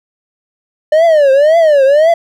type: tone with vibrato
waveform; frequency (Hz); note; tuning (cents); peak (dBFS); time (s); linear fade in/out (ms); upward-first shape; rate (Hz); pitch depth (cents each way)
triangle; 599; D5; +34; -3; 0.92-2.14; 5; triangle; 1.9; 230
effects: none